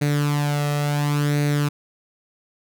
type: tone with flanger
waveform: sawtooth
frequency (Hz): 146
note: D3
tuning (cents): -10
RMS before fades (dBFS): -21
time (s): 0.01-1.69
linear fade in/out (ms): 10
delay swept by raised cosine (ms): 0.47 to 1.57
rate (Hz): 0.71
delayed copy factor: +0.6
effects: none